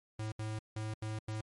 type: tone bursts at uneven times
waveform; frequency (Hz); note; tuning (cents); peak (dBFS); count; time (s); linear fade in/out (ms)
square; 108.6; A2; -22; -37; 5; 0.19-0.32 / 0.39-0.59 / 0.76-0.94 / 1.02-1.19 / 1.28-1.41; 5
effects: MP3 48 kbps